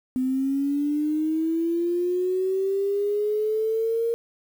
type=linear sweep; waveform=sine; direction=up; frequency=254.1 to 466.2 Hz; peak=-21 dBFS; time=0.16-4.14 s; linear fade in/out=0 ms; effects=8-bit